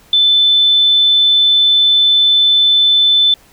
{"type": "tone", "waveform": "sine", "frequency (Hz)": 3520, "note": "A7", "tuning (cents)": 0, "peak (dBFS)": -7, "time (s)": [0.13, 3.34], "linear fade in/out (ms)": 2, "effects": ["pink hiss -47 dBFS RMS until 3.52 s"]}